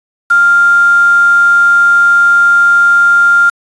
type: tone with quantisation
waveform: sine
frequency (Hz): 1396.9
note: F6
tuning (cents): 0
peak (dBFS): -4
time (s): 0.3-3.5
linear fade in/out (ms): 10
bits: 4
effects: resampled to 22050 Hz